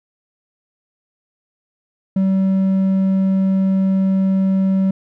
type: tone with hard clipping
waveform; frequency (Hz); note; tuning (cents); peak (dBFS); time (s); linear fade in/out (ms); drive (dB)
sine; 191.4; G3; -41; -14; 2.16-4.91; 5; 3
effects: none